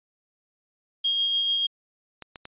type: tone with tremolo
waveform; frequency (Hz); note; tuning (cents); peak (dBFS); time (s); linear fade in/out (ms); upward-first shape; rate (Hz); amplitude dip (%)
sine; 3246; G#7; -40; -20; 1.04-1.67; 10; sine; 6.8; 25
type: clicks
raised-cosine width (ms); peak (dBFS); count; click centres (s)
0.2; -21; 3; 2.223 / 2.358 / 2.454
effects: resampled to 8000 Hz